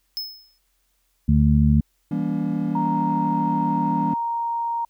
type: tone with exponential decay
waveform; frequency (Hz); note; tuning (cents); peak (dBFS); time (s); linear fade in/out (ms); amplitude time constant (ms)
square; 5190; E8; -28; -24; 0.17-0.58; 0; 87
type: harmonic tone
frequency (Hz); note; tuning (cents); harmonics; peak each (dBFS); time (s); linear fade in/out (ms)
73.42; D2; 0; 1 / 2 / 3; -18 / -18 / -18; 1.28-1.81; 10
type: chord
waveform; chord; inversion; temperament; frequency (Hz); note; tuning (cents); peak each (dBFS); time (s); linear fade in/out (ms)
triangle; E diminished seventh; none; just; 164.81 / 197.78 / 237.3 / 284.8; E3 / G3 / Bb3 / Db4; 0 / +16 / +31 / +47; -25; 2.11-4.14; 5
type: tone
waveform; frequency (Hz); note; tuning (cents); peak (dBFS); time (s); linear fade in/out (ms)
sine; 932.3; A#5; 0; -22; 2.75-4.85; 5
effects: added 44 Hz sine -69 dBFS peak until 4.89 s + white hiss -69 dBFS RMS until 4.89 s